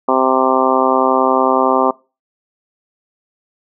harmonic tone, 130.81 Hz, C3, in tune, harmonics 2 / 3 / 4 / 5 / 6 / 7 / 8 / 9, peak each -19 / -19 / -19 / -19 / -19 / -19 / -19 / -19 dBFS, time 0.08-1.91 s, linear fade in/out 5 ms, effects noise-tail reverb RT60 0.3 s tail -23 dB re dry

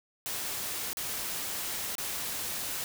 white noise with dropouts, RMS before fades -35 dBFS, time 0.26-2.84 s, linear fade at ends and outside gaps 0 ms, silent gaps 0.931-0.971 / 1.953-1.982 s, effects none

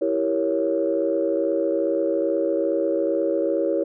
sine chord, E diminished seventh, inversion none, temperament equal, 329.6 / 392 / 466.2 / 554.4 Hz, E4 / G4 / Bb4 / Db5, 0 / 0 / 0 / 0 cents, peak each -24 / -26 / -26 / -23 dBFS, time 0.01-3.84 s, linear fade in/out 10 ms, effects tanh soft clip ceiling -10 dBFS

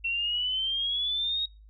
sine exponential sweep, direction up, 2705 to 3783 Hz, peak -26 dBFS, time 0.04-1.46 s, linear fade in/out 10 ms, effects noise-tail reverb RT60 0.3 s tail -26 dB re dry + added 52 Hz sine -49 dBFS peak until 1.69 s

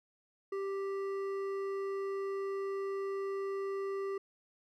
sine tone with hard clipping, 392 Hz, G4, in tune, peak -36 dBFS, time 0.52-4.18 s, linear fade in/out 5 ms, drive 9 dB, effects none

